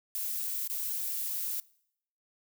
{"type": "noise with dropouts", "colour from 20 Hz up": "violet", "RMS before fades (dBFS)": -34, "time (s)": [0.15, 1.6], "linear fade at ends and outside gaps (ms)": 0, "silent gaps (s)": [0.675, 0.699], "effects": ["noise-tail reverb RT60 0.7 s tail -23 dB re dry"]}